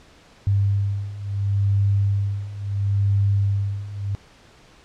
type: beating tone pair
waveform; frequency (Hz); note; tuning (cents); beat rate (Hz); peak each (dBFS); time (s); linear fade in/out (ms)
sine; 99.4 / 100.13; G2 / G2; +25 / +37; 0.73; -23 / -20; 0.47-4.15; 0
effects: pink hiss -51 dBFS RMS until 4.84 s + low-pass 6000 Hz 12 dB/octave